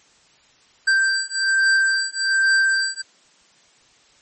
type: beating tone pair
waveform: square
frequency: 1568 / 1569.2 Hz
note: G6 / G6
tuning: 0 / +1 cents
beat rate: 1.2 Hz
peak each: -20 dBFS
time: 0.87-3.02 s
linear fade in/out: 10 ms
effects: white hiss -55 dBFS RMS until 4.21 s + MP3 32 kbps